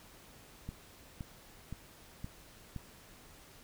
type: click train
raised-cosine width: 5 ms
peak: -28 dBFS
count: 5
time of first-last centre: 0.69-2.763 s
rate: 1.93 Hz
effects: pink hiss -57 dBFS RMS until 3.63 s